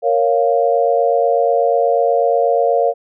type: chord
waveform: sine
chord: Bb minor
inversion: none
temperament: equal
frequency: 466.2 / 554.4 / 698.5 Hz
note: Bb4 / Db5 / F5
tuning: 0 / 0 / 0 cents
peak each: -16 dBFS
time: 0.02-2.94 s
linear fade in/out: 50 ms
effects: none